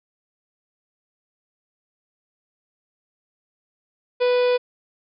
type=harmonic tone; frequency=493.9 Hz; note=B4; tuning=in tune; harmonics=1 / 2 / 3 / 4 / 5 / 6 / 7 / 8 / 9 / 10; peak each=-16 / -30 / -35 / -39 / -32 / -43 / -36 / -46 / -40 / -44 dBFS; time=4.2-4.58 s; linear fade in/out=20 ms; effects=none